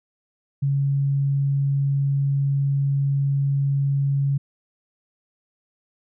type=tone; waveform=sine; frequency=139.2 Hz; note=C#3; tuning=8 cents sharp; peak=-18 dBFS; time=0.62-4.38 s; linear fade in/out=10 ms; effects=none